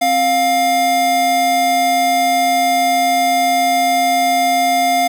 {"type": "tone pair together", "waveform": "square", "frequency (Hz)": [264.2, 705.3], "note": ["C4", "F5"], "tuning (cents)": [17, 17], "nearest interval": "octave + perfect fourth", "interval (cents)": 1700, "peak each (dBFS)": [-24, -13], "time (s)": [0.01, 5.08], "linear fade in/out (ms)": 10, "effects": []}